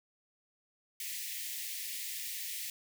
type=high-pass noise; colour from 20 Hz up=white; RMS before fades=-40 dBFS; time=1-2.7 s; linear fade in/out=2 ms; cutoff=1800 Hz; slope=96 dB/octave; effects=none